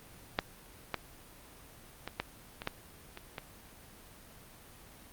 clicks, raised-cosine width 0.3 ms, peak -11 / -15 / -21 / -15 / -23 / -15 / -27 / -21 dBFS, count 8, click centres 0.389 / 0.943 / 2.076 / 2.2 / 2.619 / 2.674 / 3.174 / 3.382 s, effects pink hiss -54 dBFS RMS until 5.12 s + Opus 32 kbps

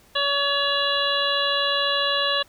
harmonic tone, 566 Hz, C#5, 36 cents sharp, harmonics 1 / 2 / 3 / 5 / 6 / 7, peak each -27 / -27 / -27 / -27 / -27 / -27 dBFS, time 0.15-2.43 s, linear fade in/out 10 ms, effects pink hiss -55 dBFS RMS until 2.48 s

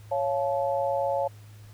sine chord, Db augmented, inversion none, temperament just, 554.4 / 693 / 866.2 Hz, Db5 / F5 / A5, 0 / -14 / -27 cents, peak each -26 / -30 / -30 dBFS, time 0.11-1.28 s, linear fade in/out 10 ms, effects added 105 Hz sine -45 dBFS peak until 1.73 s + pink hiss -57 dBFS RMS until 1.73 s

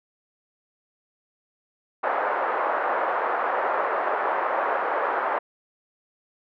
pink band-pass noise, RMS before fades -25 dBFS, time 2.03-5.39 s, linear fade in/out 10 ms, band 510 to 1500 Hz, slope 24 dB/octave, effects none

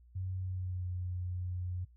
sine tone with pitch glide, 93.1 to 90.24 Hz, F#2 to F#2, +11 to -43 cents, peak -35 dBFS, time 0.15-1.85 s, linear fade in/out 10 ms, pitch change -54 cents, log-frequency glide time 0.43-0.9 s, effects noise-tail reverb RT60 0.1 s tail -18 dB re dry + added 60 Hz sine -57 dBFS peak until 1.96 s

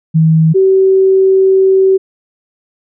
sine tone pair in turn, 160 / 382.4 Hz, D#3 / G4, +49 / -43 cents, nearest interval octave + minor third, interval 1508 cents, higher second, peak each -5 dBFS, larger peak neither, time 0.14-0.54 / 0.54-1.98 s, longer second, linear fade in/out 20 ms, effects none

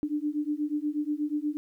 sine beating tone pair, 293.7 / 302 Hz, D4 / D4, 0 / +48 cents, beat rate 8.3 Hz, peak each -30 dBFS, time 0.03-1.57 s, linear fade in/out 0 ms, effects 11-bit

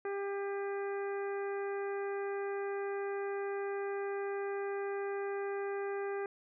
harmonic tone with a mistuned harmonic, 398.5 Hz, G4, 28 cents sharp, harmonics 1 / 2 / 3 / 4 / 5 / 6, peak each -35 / -44 / -48 / -47 / -51 / -56 dBFS, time 0.05-6.26 s, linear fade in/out 2 ms, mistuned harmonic 6, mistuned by +31 cents, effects none

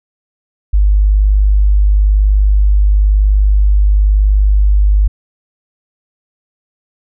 sine tone, 50.5 Hz, G#1, 48 cents flat, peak -6 dBFS, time 0.73-5.08 s, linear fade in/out 10 ms, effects none

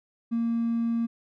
triangle tone with hard clipping, 231.6 Hz, A#3, 11 cents flat, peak -24 dBFS, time 0.31-1.07 s, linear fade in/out 20 ms, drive 4 dB, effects none

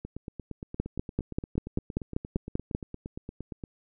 two click trains, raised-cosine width 3 ms, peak -24 / -14 dBFS, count 32 / 11, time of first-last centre 0.05-3.638 / 0.8-2.749 s, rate 8.64 / 5.13 Hz, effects none

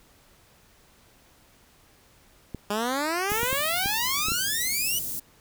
clicks, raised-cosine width 3 ms, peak -20 dBFS, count 7, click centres 2.547 / 3.319 / 3.432 / 3.529 / 3.859 / 4.285 / 4.319 s
10% pulse exponential sweep, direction up, 201.3 to 3012 Hz, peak -17 dBFS, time 2.7-4.99 s, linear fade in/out 5 ms
white band-stop noise, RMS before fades -32 dBFS, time 3.29-5.2 s, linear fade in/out 10 ms, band 300 to 8400 Hz, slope 12 dB/octave
effects pink hiss -58 dBFS RMS until 5.4 s

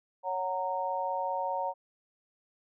harmonic tone, 185 Hz, F#3, in tune, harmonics 3 / 4 / 5, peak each -35 / -35 / -32 dBFS, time 0.23-1.74 s, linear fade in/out 50 ms, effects none

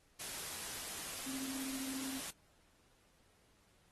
sine tone in noise, 266 Hz, C4, 29 cents sharp, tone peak -43 dBFS, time 1.26-2.2 s, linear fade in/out 10 ms, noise white, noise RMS -44 dBFS, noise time 0.19-2.31 s, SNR -2 dB, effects pink hiss -71 dBFS RMS until 3.91 s + AAC 32 kbps

